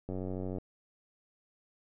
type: click train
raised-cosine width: 2 ms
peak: -25 dBFS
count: 47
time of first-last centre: 0.09-0.584 s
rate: 93.2 Hz
effects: none